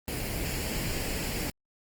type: noise with comb filter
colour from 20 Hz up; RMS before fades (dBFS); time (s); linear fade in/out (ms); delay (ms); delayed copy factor
pink; -32; 0.08-1.5; 0; 0.41; +0.55
effects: Opus 24 kbps